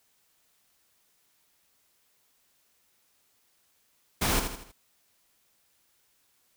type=noise with echo; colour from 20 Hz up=pink; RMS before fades=-26 dBFS; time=4.21-4.4 s; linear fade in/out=10 ms; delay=80 ms; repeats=4; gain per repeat=-7 dB; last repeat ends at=4.72 s; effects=white hiss -69 dBFS RMS until 6.56 s